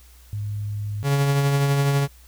sine tone, 103.83 Hz, G#2, in tune, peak -25 dBFS, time 0.33-1.03 s, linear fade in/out 0 ms
45% pulse tone with tremolo, 140.3 Hz, C#3, 21 cents sharp, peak -16 dBFS, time 1.03-2.08 s, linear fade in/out 50 ms, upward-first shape triangle, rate 12 Hz, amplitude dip 35%
effects added 61 Hz sine -47 dBFS peak until 2.27 s + white hiss -54 dBFS RMS until 2.27 s

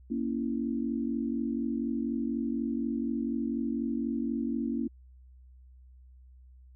sine chord, A# diminished, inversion none, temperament equal, 233.1 / 277.2 / 329.6 Hz, A#3 / C#4 / E4, 0 / 0 / 0 cents, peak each -31 / -33 / -36 dBFS, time 0.1-4.88 s, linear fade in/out 10 ms, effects added 63 Hz sine -51 dBFS peak until 6.75 s

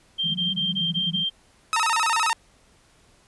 sine tone bursts, 3165 Hz, G7, 16 cents sharp, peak -22 dBFS, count 6, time 0.18-1.3 s, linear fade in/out 20 ms, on 170 ms, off 20 ms
pink band-pass noise, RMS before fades -32 dBFS, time 0.23-1.25 s, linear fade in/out 20 ms, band 160 to 200 Hz, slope 96 dB/octave
sawtooth tone with vibrato, 1082 Hz, C#6, 42 cents flat, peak -16 dBFS, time 1.73-2.33 s, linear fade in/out 0 ms, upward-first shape square, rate 15 Hz, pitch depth 290 cents each way
effects pink hiss -58 dBFS RMS until 3.27 s + resampled to 24000 Hz

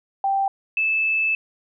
sine tone pair in turn, 784 / 2623 Hz, G5 / E7, 0 / -9 cents, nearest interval octave + major sixth, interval 2091 cents, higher second, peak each -18 dBFS, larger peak neither, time 0.24-0.48 / 0.77-1.35 s, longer second, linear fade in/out 2 ms, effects none

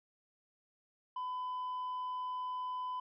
sine tone with tanh clipping, 1005 Hz, B5, 30 cents sharp, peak -37 dBFS, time 1.16-3 s, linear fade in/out 5 ms, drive 2 dB, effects none

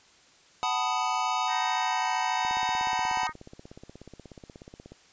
square chord, B dominant seventh, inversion second, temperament equal with one note detuned, 746.9 / 880 / 987.8 / 1244.5 Hz, F#5 / A5 / B5 / D#6, +16 / 0 / 0 / 0 cents, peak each -32 dBFS, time 0.63-3.27 s, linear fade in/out 0 ms
harmonic tone, 311.1 Hz, D#4, in tune, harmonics 3 / 4 / 5 / 6 / 7, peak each -35 / -33 / -39 / -38 / -41 dBFS, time 1.47-3.33 s, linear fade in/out 50 ms
click train, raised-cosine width 2 ms, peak -31 dBFS, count 42, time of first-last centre 2.45-4.92 s, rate 16.6 Hz
effects white hiss -58 dBFS RMS until 5.12 s + resampled to 16000 Hz

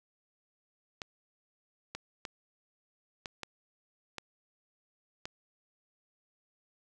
clicks, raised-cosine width 0.2 ms, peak -21 dBFS, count 7, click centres 1.018 / 1.95 / 2.252 / 3.258 / 3.433 / 4.183 / 5.255 s, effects none

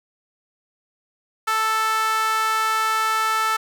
sawtooth tone with high-pass filter, 440 Hz, A4, in tune, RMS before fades -21 dBFS, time 1.47-3.57 s, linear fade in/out 10 ms, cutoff 1200 Hz, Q 4, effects none

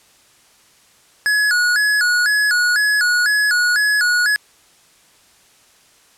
square tone with vibrato, 1568 Hz, G6, in tune, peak -14 dBFS, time 1.26-4.36 s, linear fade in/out 0 ms, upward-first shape square, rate 2 Hz, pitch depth 130 cents each way, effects white hiss -52 dBFS RMS until 6.17 s + low-pass 10000 Hz 12 dB/octave

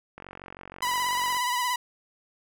click train, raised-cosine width 0.5 ms, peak -26 dBFS, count 56, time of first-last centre 0.18-1.368 s, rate 46.3 Hz
sawtooth tone with vibrato, 987.8 Hz, B5, in tune, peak -21 dBFS, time 0.82-1.76 s, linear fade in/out 5 ms, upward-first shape sine, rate 17 Hz, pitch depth 42 cents each way
effects none

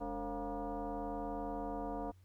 sine tone with frequency modulation, 207.7 Hz, G#3, in tune, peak -37 dBFS, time 0-2.12 s, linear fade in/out 20 ms, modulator 248 Hz, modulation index 3, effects added 92 Hz sine -59 dBFS peak until 2.24 s + pink hiss -75 dBFS RMS until 2.24 s

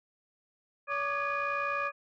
sine tone cluster, 568 / 1148 / 1208 / 1673 / 2449 Hz, C#5 / D6 / D6 / G#6 / D#7, +42 / -40 / +48 / +12 / -28 cents, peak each -36 / -35 / -33 / -35 / -36 dBFS, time 0.87-1.92 s, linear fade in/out 50 ms, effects tanh soft clip ceiling -22 dBFS

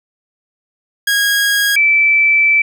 sawtooth / sine tone pair in turn, 1641 / 2321 Hz, G#6 / D7, -21 / -21 cents, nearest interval tritone, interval 600 cents, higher second, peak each -8 dBFS, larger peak neither, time 1.07-1.76 / 1.76-2.62 s, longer second, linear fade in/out 5 ms, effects none

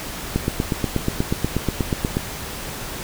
click train, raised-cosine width 3 ms, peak -6 dBFS, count 16, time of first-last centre 0.36-2.169 s, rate 8.29 Hz, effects pink hiss -31 dBFS RMS until 3.03 s

